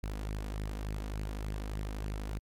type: tone with flanger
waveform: sawtooth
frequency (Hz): 51.91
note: G#1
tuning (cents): 0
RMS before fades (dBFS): -37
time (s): 0.03-2.39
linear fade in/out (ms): 5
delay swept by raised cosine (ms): 0.4 to 4.2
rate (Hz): 3.4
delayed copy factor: +0.5
effects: MP3 96 kbps